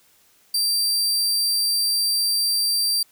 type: tone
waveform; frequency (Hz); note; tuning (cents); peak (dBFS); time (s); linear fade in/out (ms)
sawtooth; 4699; D8; 0; -16; 0.54-3.03; 5
effects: white hiss -58 dBFS RMS until 3.11 s